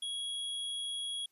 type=tone; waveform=square; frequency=3322 Hz; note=G#7; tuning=in tune; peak=-36 dBFS; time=0.02-1.26 s; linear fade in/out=5 ms; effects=white hiss -75 dBFS RMS until 1.31 s + resampled to 32000 Hz